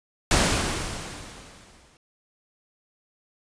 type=noise with exponential decay; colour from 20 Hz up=pink; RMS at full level=-18 dBFS; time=0.31-1.97 s; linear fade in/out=1 ms; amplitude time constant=360 ms; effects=resampled to 22050 Hz